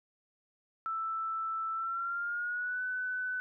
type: tone with pitch glide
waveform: sine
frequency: 1323 to 1502.3 Hz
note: E6 to F#6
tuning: +6 to +26 cents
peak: -32 dBFS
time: 0.86-3.4 s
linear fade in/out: 0 ms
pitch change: +220 cents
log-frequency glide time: 1.73-2.83 s
effects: none